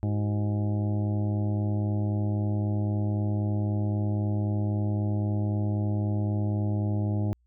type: harmonic tone with a mistuned harmonic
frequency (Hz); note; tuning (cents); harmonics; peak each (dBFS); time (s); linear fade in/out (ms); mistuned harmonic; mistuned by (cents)
103.83; G#2; 0; 1 / 2 / 3 / 4 / 5 / 6 / 7 / 8; -25 / -32 / -35 / -42 / -46 / -42 / -47 / -48; 0.03-7.33; 0; 4; -150
effects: added 60 Hz sine -63 dBFS peak until 7.46 s